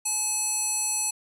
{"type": "tone with band-pass filter", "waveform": "square", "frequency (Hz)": 857, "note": "A5", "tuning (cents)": -46, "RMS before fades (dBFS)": -27, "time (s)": [0.05, 1.11], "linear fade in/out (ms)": 10, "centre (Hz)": 8600, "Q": 4.3, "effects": []}